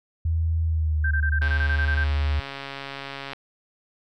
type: tone with pitch glide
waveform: sine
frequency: 81.4 to 74.64 Hz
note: E2 to D2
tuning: -21 to +29 cents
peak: -20 dBFS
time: 0.25-2.4 s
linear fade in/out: 5 ms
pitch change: -150 cents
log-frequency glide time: 0.64-1.15 s
type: tone bursts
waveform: sine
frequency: 1568 Hz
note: G6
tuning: in tune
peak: -24 dBFS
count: 11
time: 1.04-2.04 s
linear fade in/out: 5 ms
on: 70 ms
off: 23 ms
type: click train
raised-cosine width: 0.3 ms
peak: -18 dBFS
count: 265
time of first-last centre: 1.42-3.333 s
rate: 138 Hz
effects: none